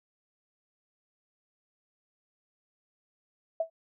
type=tone with exponential decay; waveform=sine; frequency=653 Hz; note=E5; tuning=17 cents flat; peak=-22 dBFS; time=3.6-3.7 s; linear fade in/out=5 ms; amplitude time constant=21 ms; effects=none